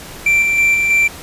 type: tone with tremolo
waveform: triangle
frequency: 2349 Hz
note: D7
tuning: in tune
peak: -8 dBFS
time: 0.26-1.08 s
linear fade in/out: 5 ms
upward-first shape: square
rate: 3.1 Hz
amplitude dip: 30%
effects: pink hiss -33 dBFS RMS until 1.22 s + resampled to 32000 Hz